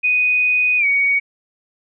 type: tone with pitch glide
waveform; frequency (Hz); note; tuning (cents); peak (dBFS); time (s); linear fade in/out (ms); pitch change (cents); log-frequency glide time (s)
sine; 2489 to 2243; D#7 to C#7; 0 to +20; -13; 0.03-1.2; 20; -180; 0.78-0.86
effects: none